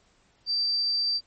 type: tone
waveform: sine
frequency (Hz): 4672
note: D8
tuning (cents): -10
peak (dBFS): -23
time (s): 0.46-1.21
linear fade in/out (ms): 50
effects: pink hiss -64 dBFS RMS until 1.26 s + MP3 32 kbps